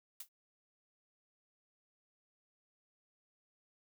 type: noise with exponential decay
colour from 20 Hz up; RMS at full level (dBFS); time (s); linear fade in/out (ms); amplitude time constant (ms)
blue; -40; 0.2-0.29; 5; 18
effects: none